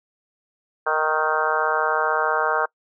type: harmonic tone with a mistuned harmonic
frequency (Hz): 155.56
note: D#3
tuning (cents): 0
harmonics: 3 / 4 / 5 / 6 / 7 / 8 / 9 / 10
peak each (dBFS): -27 / -27 / -27 / -27 / -27 / -27 / -27 / -27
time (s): 0.86-2.66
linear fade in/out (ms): 10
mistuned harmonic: 8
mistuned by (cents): +19
effects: noise-tail reverb RT60 0.1 s tail -25 dB re dry